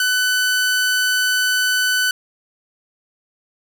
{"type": "tone", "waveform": "sawtooth", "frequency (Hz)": 1500, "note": "F#6", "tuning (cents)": 23, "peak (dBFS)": -12, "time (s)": [0, 2.11], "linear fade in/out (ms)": 2, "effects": []}